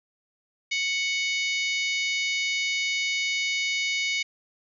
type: harmonic tone with a mistuned harmonic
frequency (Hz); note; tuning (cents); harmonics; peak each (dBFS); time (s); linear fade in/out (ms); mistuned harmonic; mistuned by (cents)
740; F#5; 0; 3 / 4 / 5 / 6 / 7 / 8 / 9; -26 / -33 / -33 / -37 / -38 / -40 / -39; 0.71-4.23; 10; 7; -76
effects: none